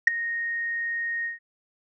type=tone with ADSR envelope; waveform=sine; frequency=1861 Hz; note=A#6; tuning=3 cents flat; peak=-7 dBFS; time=0.07-1.39 s; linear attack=6 ms; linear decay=8 ms; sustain=-19 dB; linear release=140 ms; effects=tanh soft clip ceiling -6 dBFS